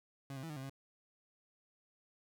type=tone with pitch steps; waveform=30% pulse; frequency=137.2 / 132.2 / 163.3 / 150.7 / 132.6 / 135.8 Hz; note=C#3 / C3 / E3 / D3 / C3 / C#3; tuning=-17 / +18 / -16 / +45 / +23 / -35 cents; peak=-40 dBFS; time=0.3-0.696 s; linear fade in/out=2 ms; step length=66 ms; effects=13-bit